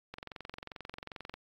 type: click train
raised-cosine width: 0.3 ms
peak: -26 dBFS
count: 28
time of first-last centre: 0.14-1.34 s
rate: 22.5 Hz
effects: AAC 64 kbps